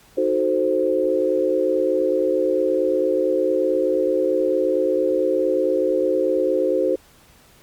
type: chord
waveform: sine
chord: D# diminished seventh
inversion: none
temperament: equal with one note detuned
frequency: 311.1 / 370 / 438.7 / 523.3 Hz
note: D#4 / F#4 / A4 / C5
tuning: 0 / 0 / -5 / 0 cents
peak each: -25 / -22 / -25 / -20 dBFS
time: 0.17-6.96 s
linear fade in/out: 10 ms
effects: pink hiss -52 dBFS RMS until 7.62 s + Opus 48 kbps